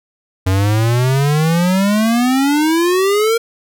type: exponential sweep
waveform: square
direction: up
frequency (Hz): 92 to 466.2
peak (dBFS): -12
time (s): 0.46-3.38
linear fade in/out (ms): 10
effects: none